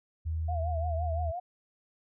sine tone with pitch glide, 80.1 to 78.91 Hz, E2 to D#2, -49 to +25 cents, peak -29 dBFS, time 0.25-1.32 s, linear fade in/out 20 ms, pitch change -26 cents, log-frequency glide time 0.6-0.7 s
sine tone with vibrato, 684 Hz, F5, 36 cents flat, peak -33 dBFS, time 0.48-1.4 s, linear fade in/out 10 ms, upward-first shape triangle, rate 5.8 Hz, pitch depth 110 cents each way
effects none

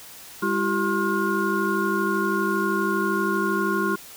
sine tone cluster, 200.8 / 334.1 / 386.7 / 1069 / 1425 Hz, G3 / E4 / G4 / C6 / F6, +42 / +23 / -24 / +37 / +34 cents, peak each -27 dBFS, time 0.42-3.96 s, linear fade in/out 10 ms, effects white hiss -43 dBFS RMS until 4.16 s

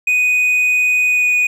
triangle tone with pitch glide, 2489 to 2473 Hz, D#7 to D#7, 0 to -11 cents, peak -10 dBFS, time 0.07-1.47 s, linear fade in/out 5 ms, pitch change -11 cents, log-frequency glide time 1.06-1.28 s, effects none

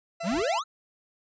40% pulse tone, 673 Hz, E5, 36 cents sharp, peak -31 dBFS, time 0.2-0.59 s, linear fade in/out 10 ms
square exponential sweep, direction up, 155.56 to 1385 Hz, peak -26 dBFS, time 0.23-0.64 s, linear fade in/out 50 ms
brown noise, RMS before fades -43 dBFS, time 0.31-0.43 s, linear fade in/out 10 ms
effects resampled to 16000 Hz

